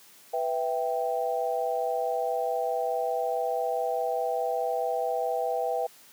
sine chord, E minor, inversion second, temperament equal, 493.9 / 659.3 / 784 Hz, B4 / E5 / G5, 0 / 0 / 0 cents, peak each -30 dBFS, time 0.33-5.87 s, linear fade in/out 10 ms, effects white hiss -54 dBFS RMS until 6.12 s + high-pass 150 Hz 12 dB/octave

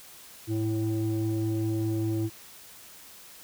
sine tone pair together, 108.33 / 330 Hz, A2 / E4, -26 / +2 cents, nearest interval octave + perfect fifth, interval 1928 cents, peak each -26 dBFS, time 0.47-2.3 s, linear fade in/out 50 ms, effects tanh soft clip ceiling -22 dBFS + white hiss -49 dBFS RMS until 3.43 s

